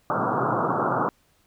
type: band-pass noise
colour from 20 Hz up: white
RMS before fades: -24 dBFS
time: 0.1-1.09 s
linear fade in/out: 0 ms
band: 110 to 1400 Hz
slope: 96 dB/octave
effects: pink hiss -64 dBFS RMS until 1.46 s